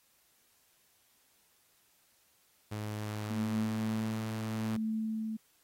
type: tone with pitch glide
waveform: sawtooth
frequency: 106.2 to 110.39 Hz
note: G#2 to A2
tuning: +39 to +6 cents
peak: -32 dBFS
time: 2.71-4.77 s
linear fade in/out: 10 ms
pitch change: +67 cents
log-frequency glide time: 3.34-4.02 s
type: tone with tremolo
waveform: sine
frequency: 220 Hz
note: A3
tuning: in tune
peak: -30 dBFS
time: 3.3-5.37 s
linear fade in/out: 10 ms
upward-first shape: triangle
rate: 0.79 Hz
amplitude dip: 50%
effects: white hiss -69 dBFS RMS until 5.63 s + AAC 48 kbps